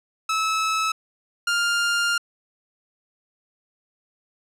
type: tone pair in turn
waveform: sawtooth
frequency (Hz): 1300 / 1402.4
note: E6 / F6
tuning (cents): -24 / +7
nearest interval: minor second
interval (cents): 131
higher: second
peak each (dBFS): -17 / -16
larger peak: second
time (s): 0.29-0.92 / 1.47-2.18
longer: second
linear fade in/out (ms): 5
effects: low-pass 9000 Hz 12 dB/octave